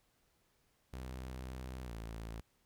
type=tone with pitch glide; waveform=sawtooth; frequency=63.8 to 55.86 Hz; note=C2 to A1; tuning=-43 to +27 cents; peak=-39 dBFS; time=0.93-2.41 s; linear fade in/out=5 ms; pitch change=-230 cents; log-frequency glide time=1.84-1.94 s; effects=pink hiss -75 dBFS RMS until 2.65 s